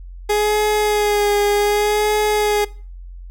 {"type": "tone with vibrato", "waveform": "30% pulse", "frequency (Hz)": 416.4, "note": "G#4", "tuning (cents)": 5, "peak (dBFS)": -12, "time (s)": [0.29, 2.65], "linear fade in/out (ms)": 10, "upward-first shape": "sine", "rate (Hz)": 0.66, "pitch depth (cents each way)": 27, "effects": ["noise-tail reverb RT60 0.4 s tail -21 dB re dry", "added 44 Hz sine -32 dBFS peak until 3.3 s"]}